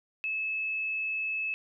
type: tone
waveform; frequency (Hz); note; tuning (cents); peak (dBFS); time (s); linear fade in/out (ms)
sine; 2600; E7; -24; -29; 0.24-1.54; 0
effects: none